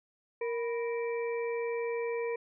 harmonic tone with a mistuned harmonic, 466.2 Hz, A#4, in tune, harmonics 1 / 2 / 4 / 5, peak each -31 / -42 / -47 / -43 dBFS, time 0.41-2.36 s, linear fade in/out 5 ms, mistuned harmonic 2, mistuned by +90 cents, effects none

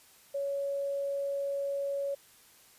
sine tone, 559 Hz, C#5, 14 cents sharp, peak -30 dBFS, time 0.34-2.15 s, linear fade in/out 10 ms, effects white hiss -59 dBFS RMS until 2.78 s + resampled to 32000 Hz

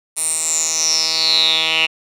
10% pulse tone with band-pass filter sweep, 160.2 Hz, E3, 49 cents flat, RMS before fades -17 dBFS, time 0.16-1.87 s, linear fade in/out 20 ms, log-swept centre 9600 to 2800 Hz, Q 9.8, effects none

